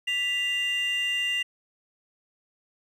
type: tone pair together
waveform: triangle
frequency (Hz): 1975.5 / 2794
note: B6 / F7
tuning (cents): 0 / 0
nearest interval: tritone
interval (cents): 600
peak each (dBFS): -27 / -23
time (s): 0.07-1.43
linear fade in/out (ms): 10
effects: tanh soft clip ceiling -19 dBFS + resampled to 32000 Hz